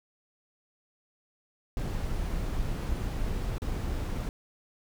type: noise with dropouts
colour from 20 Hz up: brown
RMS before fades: -31 dBFS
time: 1.77-4.29 s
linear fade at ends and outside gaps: 1 ms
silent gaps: 3.582-3.619 s
effects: none